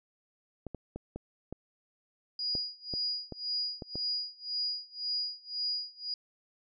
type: clicks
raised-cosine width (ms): 2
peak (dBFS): -25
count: 10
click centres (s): 0.667 / 0.747 / 0.96 / 1.16 / 1.526 / 2.552 / 2.938 / 3.323 / 3.822 / 3.956
type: tone with tremolo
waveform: sine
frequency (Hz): 4889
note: D#8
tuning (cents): -31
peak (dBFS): -29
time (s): 2.39-6.14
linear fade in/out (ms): 2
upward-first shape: sine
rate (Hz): 1.9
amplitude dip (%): 95
effects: none